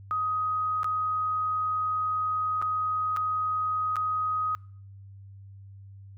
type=tone with dropouts; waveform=sine; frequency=1255 Hz; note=D#6; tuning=15 cents sharp; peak=-25 dBFS; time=0.11-4.55 s; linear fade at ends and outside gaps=0 ms; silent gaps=0.832-0.844 / 2.616-2.624 / 3.164-3.17 / 3.958-3.966 s; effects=noise-tail reverb RT60 0.6 s tail -26 dB re dry + added 98 Hz sine -44 dBFS peak until 6.17 s